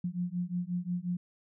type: beating tone pair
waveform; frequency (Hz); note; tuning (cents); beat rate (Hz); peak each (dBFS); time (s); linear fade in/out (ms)
sine; 174.61 / 180.21; F3 / F#3; 0 / -45; 5.6; -34 / -34; 0.04-1.17; 5
effects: none